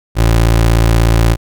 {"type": "tone", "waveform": "25% pulse", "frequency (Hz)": 56.6, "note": "A1", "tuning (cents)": 50, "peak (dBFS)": -4, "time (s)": [0.15, 1.37], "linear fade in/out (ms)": 50, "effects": []}